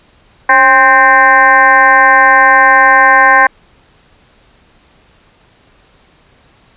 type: tone with frequency modulation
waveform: sine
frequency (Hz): 1309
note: E6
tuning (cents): -13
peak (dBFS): -3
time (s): 0.49-3.47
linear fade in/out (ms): 5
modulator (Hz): 256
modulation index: 2.4
effects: pink hiss -48 dBFS RMS until 6.76 s + resampled to 8000 Hz